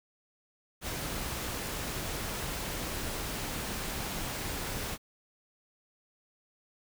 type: noise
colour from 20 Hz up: pink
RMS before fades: -36 dBFS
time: 0.81-4.98 s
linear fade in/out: 50 ms
effects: none